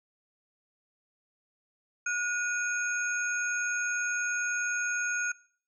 sine tone cluster, 1449 / 2470 / 6530 Hz, F#6 / D#7 / G#8, -37 / -13 / -30 cents, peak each -29 / -35 / -36 dBFS, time 2.06-5.32 s, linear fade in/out 5 ms, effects noise-tail reverb RT60 0.5 s tail -23 dB re dry

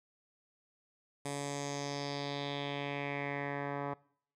10% pulse tone with low-pass filter sweep, 142.1 Hz, C#3, 43 cents sharp, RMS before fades -38 dBFS, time 1.25-3.94 s, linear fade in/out 5 ms, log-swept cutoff 9100 to 1300 Hz, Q 3.3, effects noise-tail reverb RT60 0.6 s tail -23 dB re dry

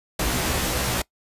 pink noise with comb filter, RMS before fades -24 dBFS, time 0.19-1.02 s, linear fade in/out 5 ms, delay 16 ms, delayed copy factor +0.9, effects noise-tail reverb RT60 0.1 s tail -22 dB re dry + resampled to 32000 Hz

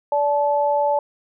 sine tone pair together, 579.3 / 868 Hz, D5 / A5, -24 / -24 cents, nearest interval perfect fifth, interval 700 cents, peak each -19 dBFS, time 0.12-0.99 s, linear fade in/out 2 ms, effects none

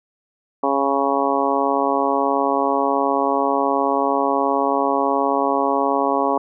harmonic tone, 138.59 Hz, C#3, in tune, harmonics 2 / 3 / 4 / 5 / 6 / 7 / 8, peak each -24 / -24 / -24 / -24 / -24 / -24 / -24 dBFS, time 0.63-6.38 s, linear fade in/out 5 ms, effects none

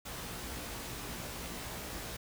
pink noise with comb filter, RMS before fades -42 dBFS, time 0.05-2.17 s, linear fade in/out 10 ms, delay 17 ms, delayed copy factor +0.85, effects none

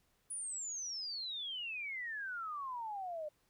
sine exponential sweep, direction down, 9956 to 591 Hz, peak -39 dBFS, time 0.3-3.29 s, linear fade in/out 10 ms, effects pink hiss -75 dBFS RMS until 3.49 s

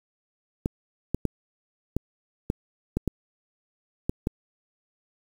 clicks, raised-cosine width 3 ms, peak -11 dBFS, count 9, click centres 0.659 / 1.146 / 1.253 / 1.966 / 2.501 / 2.97 / 3.077 / 4.095 / 4.271 s, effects 7-bit

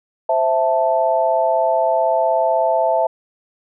sine chord, A minor, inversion first, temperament equal, 523.3 / 659.3 / 880 Hz, C5 / E5 / A5, 0 / 0 / 0 cents, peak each -21 / -16 / -19 dBFS, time 0.29-3.07 s, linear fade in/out 5 ms, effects none

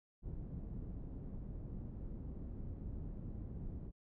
pink low-pass noise, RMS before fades -45 dBFS, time 0.22-3.92 s, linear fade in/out 50 ms, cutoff 230 Hz, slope 12 dB/octave, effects none

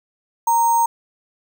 sine tone with sample-and-hold, 930 Hz, A#5, 4 cents flat, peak -13 dBFS, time 0.47-0.86 s, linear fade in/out 5 ms, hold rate 7350 Hz, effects none

